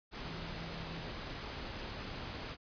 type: tone in noise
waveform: sine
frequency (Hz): 164.81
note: E3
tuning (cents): 0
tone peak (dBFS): -46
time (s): 0.23-1.1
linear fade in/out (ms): 50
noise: pink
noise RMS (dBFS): -43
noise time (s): 0.11-2.57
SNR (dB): -6
effects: resampled to 11025 Hz